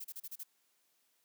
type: noise bursts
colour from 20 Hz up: violet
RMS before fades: -44 dBFS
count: 6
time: 0-0.436 s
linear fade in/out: 10 ms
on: 46 ms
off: 32 ms
effects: white hiss -75 dBFS RMS until 1.24 s + high-pass 200 Hz 12 dB/octave